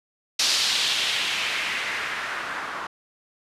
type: noise with low-pass filter sweep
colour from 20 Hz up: blue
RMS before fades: -26 dBFS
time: 0.39-2.87 s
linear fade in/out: 5 ms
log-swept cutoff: 4700 to 1200 Hz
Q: 1.9
effects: resampled to 32000 Hz